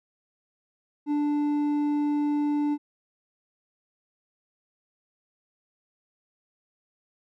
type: tone with hard clipping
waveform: sine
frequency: 293.7 Hz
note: D4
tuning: in tune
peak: -24 dBFS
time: 1.06-2.78 s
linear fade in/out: 50 ms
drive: 5 dB
effects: none